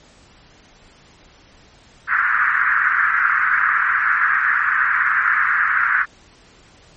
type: band-pass noise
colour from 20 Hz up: pink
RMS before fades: -17 dBFS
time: 2.07-6.06 s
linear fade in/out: 50 ms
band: 1300 to 1800 Hz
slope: 48 dB/octave
effects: pink hiss -49 dBFS RMS until 6.96 s + MP3 32 kbps